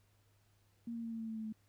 sine tone with pitch steps, 233.1 / 230.8 / 228.6 / 226.3 / 224.1 / 221.9 / 219.8 / 217.6 Hz, A#3 / A#3 / A#3 / A3 / A3 / A3 / A3 / A3, 0 / -17 / -34 / +49 / +32 / +15 / -2 / -19 cents, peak -39 dBFS, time 0.87-1.526 s, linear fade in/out 5 ms, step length 82 ms, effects added 101 Hz sine -70 dBFS peak until 1.68 s + pink hiss -75 dBFS RMS until 1.68 s

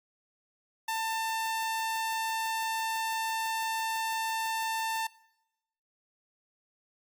sawtooth tone, 894 Hz, A5, 27 cents sharp, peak -26 dBFS, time 0.88-5.07 s, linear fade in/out 5 ms, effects noise-tail reverb RT60 0.9 s tail -22 dB re dry + Opus 48 kbps

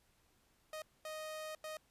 sawtooth tone bursts at uneven times, 622.3 Hz, D#5, in tune, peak -39 dBFS, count 3, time 0.73-0.82 / 1.05-1.55 / 1.64-1.77 s, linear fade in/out 2 ms, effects pink hiss -73 dBFS RMS until 1.9 s + resampled to 32000 Hz

